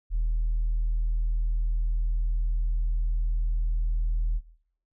sine tone, 40.05 Hz, E1, 49 cents flat, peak -21 dBFS, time 0.1-4.41 s, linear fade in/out 50 ms, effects noise-tail reverb RT60 0.8 s tail -21 dB re dry + tanh soft clip ceiling -20 dBFS

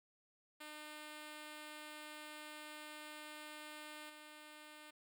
5% pulse tone with level steps, 302.8 Hz, D#4, 47 cents flat, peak -38 / -43 dBFS, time 0.6-4.91 s, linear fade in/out 10 ms, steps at 4.09 s, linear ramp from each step 10 ms, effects none

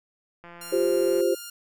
click train, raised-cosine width 0.5 ms, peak -30 dBFS, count 133, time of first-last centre 0.44-1.207 s, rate 172 Hz
5% pulse tone with pitch glide, 1396.9 to 1406.6 Hz, F6 to F6, 0 to +12 cents, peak -26 dBFS, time 0.61-1.5 s, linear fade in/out 5 ms, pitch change +12 cents, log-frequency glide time 1.08-1.14 s
sine chord, F suspended second, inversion none, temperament equal, 349.2 / 392 / 523.3 Hz, F4 / G4 / C5, 0 / 0 / 0 cents, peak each -24 dBFS, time 0.72-1.35 s, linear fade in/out 10 ms
effects none

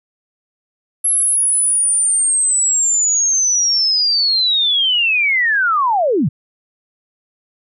sine linear sweep, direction down, 11175 to 108.4 Hz, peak -12 dBFS, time 1.04-6.29 s, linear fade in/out 10 ms, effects none

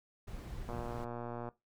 brown noise, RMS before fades -44 dBFS, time 0.27-1.05 s, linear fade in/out 10 ms
click train, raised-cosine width 1 ms, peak -28 dBFS, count 96, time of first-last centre 0.69-1.488 s, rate 119 Hz
effects noise-tail reverb RT60 0.2 s tail -19 dB re dry

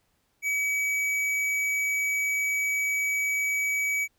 sine tone with tanh clipping, 2277 Hz, C#7, 46 cents sharp, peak -26 dBFS, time 0.42-4.08 s, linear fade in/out 50 ms, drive 13 dB, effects pink hiss -71 dBFS RMS until 4.18 s

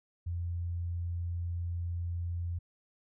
sine tone, 86.3 Hz, F2, 20 cents flat, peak -32 dBFS, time 0.26-2.59 s, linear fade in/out 10 ms, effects none

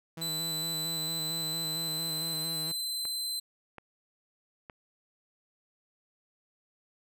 sawtooth tone with vibrato, 160.6 Hz, E3, 45 cents flat, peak -35 dBFS, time 0.17-2.72 s, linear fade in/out 5 ms, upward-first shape square, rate 4.4 Hz, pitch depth 33 cents each way
sawtooth tone with pitch glide, 4000 to 4068 Hz, B7 to C8, +21 to -50 cents, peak -29 dBFS, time 0.21-3.4 s, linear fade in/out 10 ms, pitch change +29 cents, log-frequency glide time 0.84-3.2 s
clicks, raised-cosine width 0.5 ms, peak -29 dBFS, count 3, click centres 3.053 / 3.783 / 4.698 s
effects none

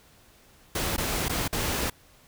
pink noise with dropouts, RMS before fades -28 dBFS, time 0.75-1.9 s, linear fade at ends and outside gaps 5 ms, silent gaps 0.965-0.979 / 1.284-1.294 / 1.479-1.527 s, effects pink hiss -57 dBFS RMS until 2.27 s

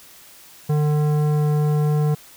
sine tone with tanh clipping, 149.9 Hz, D3, 36 cents sharp, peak -18 dBFS, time 0.69-2.15 s, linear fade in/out 10 ms, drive 14 dB, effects white hiss -46 dBFS RMS until 2.36 s

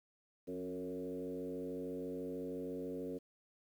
sine tone with frequency modulation, 362.6 Hz, F#4, 35 cents flat, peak -39 dBFS, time 0.47-3.19 s, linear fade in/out 20 ms, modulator 93.8 Hz, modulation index 1.7, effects 11-bit

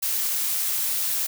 blue noise, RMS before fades -25 dBFS, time 0.02-1.27 s, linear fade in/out 10 ms, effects none

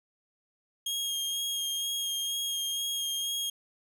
sawtooth tone with vibrato, 3248 Hz, G#7, 39 cents flat, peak -27 dBFS, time 0.86-3.5 s, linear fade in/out 5 ms, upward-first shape sine, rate 2.1 Hz, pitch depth 16 cents each way, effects none

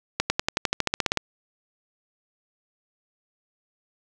accelerating click train, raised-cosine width 0.2 ms, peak -4 dBFS, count 14, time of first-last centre 0.2-1.173 s, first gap 100 ms, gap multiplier 0.95, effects none

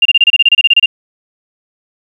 sine tone bursts, 2794 Hz, F7, in tune, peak -3 dBFS, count 14, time 0.02-0.86 s, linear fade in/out 5 ms, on 34 ms, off 28 ms, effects 7-bit

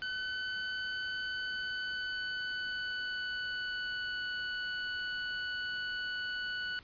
sawtooth tone with pitch glide, 1510 to 1481.5 Hz, F#6 to F#6, +35 to +2 cents, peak -31 dBFS, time 0.02-6.79 s, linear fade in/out 0 ms, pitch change -33 cents, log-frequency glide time 1.13-4.26 s, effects pink hiss -57 dBFS RMS until 6.83 s + resampled to 11025 Hz

